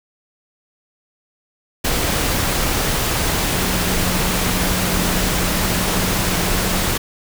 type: tone in noise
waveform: sine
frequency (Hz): 182.9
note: F#3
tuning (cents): -20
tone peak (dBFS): -25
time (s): 3.56-6.92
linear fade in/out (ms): 10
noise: pink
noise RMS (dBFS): -19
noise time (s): 1.84-6.98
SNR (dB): -9
effects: none